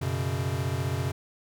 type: chord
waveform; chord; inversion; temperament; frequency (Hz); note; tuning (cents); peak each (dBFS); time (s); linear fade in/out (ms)
square; F# suspended fourth; none; equal; 92.5 / 123.47 / 138.59; F#2 / B2 / C#3; 0 / 0 / 0; -32; 0.01-1.12; 10
effects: none